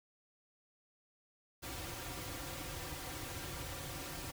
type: noise with comb filter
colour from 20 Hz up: pink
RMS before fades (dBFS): -44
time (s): 1.62-4.32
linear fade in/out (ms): 20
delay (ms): 4.7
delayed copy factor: -0.9
effects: none